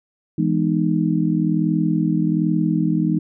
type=chord; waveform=sine; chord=E major seventh; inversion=none; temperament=just; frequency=164.81 / 206 / 247.2 / 309 Hz; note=E3 / G#3 / B3 / D#4; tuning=0 / -14 / +2 / -12 cents; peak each=-20 / -22 / -25 / -21 dBFS; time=0.38-3.19 s; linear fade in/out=5 ms; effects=none